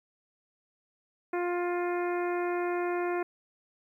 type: harmonic tone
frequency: 352.1 Hz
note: F4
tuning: 14 cents sharp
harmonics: 1 / 2 / 3 / 4 / 5 / 6 / 7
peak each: -29 / -35 / -39 / -41 / -43 / -45 / -46 dBFS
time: 1.33-3.23 s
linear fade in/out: 5 ms
effects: 11-bit